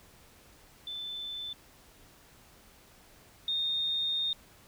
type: tone pair in turn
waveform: sine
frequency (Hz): 3524 / 3672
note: A7 / A#7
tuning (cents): +2 / -27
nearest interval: minor second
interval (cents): 71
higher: second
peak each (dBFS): -36 / -28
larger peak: second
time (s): 0.87-1.53 / 3.48-4.33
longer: second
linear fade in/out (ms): 2
effects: pink hiss -58 dBFS RMS until 4.67 s